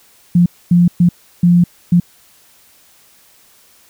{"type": "tone bursts at uneven times", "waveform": "sine", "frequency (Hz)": 174.61, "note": "F3", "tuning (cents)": 0, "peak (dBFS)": -6, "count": 5, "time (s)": [[0.35, 0.46], [0.71, 0.88], [1, 1.09], [1.43, 1.64], [1.92, 2]], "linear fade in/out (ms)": 5, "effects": ["white hiss -49 dBFS RMS until 3.89 s"]}